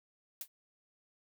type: noise with exponential decay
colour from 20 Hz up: blue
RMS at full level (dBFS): -35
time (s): 0.41-0.48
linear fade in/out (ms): 2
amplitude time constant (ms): 15
effects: none